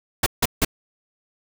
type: noise bursts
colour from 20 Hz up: pink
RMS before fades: -18 dBFS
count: 3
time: 0.23-0.649 s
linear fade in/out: 5 ms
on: 33 ms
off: 160 ms
effects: none